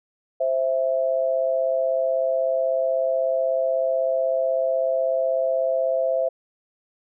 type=tone pair together; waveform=sine; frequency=524 / 660.2 Hz; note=C5 / E5; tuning=+2 / +2 cents; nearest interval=major third; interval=400 cents; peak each=-22 dBFS; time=0.4-6.29 s; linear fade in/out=10 ms; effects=none